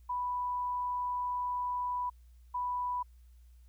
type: tone bursts at uneven times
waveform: sine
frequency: 987.8 Hz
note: B5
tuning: in tune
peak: -31 dBFS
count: 2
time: 0.09-2.1 / 2.54-3.03 s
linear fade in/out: 10 ms
effects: added 60 Hz sine -54 dBFS peak until 3.68 s + white hiss -75 dBFS RMS until 3.68 s